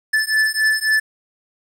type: beating tone pair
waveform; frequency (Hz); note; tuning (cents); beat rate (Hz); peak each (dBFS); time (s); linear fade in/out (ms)
square; 1745 / 1748.7; A6 / A6; -15 / -11; 3.7; -19; 0.13-1; 10
effects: low-pass 11000 Hz 12 dB/octave + 8-bit